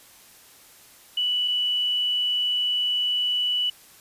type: tone pair in turn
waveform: sine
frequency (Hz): 2960 / 2960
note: F#7 / F#7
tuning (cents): 0 / 0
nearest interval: unison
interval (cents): 0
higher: neither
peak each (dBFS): -21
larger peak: neither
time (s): 1.17-1.48 / 1.48-3.7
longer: second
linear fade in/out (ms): 5
effects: white hiss -51 dBFS RMS until 4 s + resampled to 32000 Hz